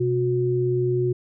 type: tone pair together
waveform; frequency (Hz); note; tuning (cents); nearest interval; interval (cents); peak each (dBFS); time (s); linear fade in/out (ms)
sine; 127.1 / 363.1; C3 / F#4; -50 / -33; octave + tritone; 1817; -23 / -21; 0-1.13; 10
effects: none